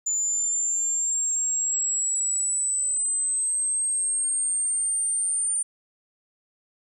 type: linear sweep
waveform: sine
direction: up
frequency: 7040 to 9040 Hz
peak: -20 dBFS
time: 0.06-5.63 s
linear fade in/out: 10 ms
effects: tanh soft clip ceiling -21 dBFS + 10-bit